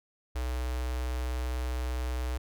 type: tone with notch filter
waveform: square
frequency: 62.3 Hz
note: B1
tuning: 16 cents sharp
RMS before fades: -32 dBFS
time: 0.35-2.38 s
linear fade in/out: 10 ms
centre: 200 Hz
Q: 1
effects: none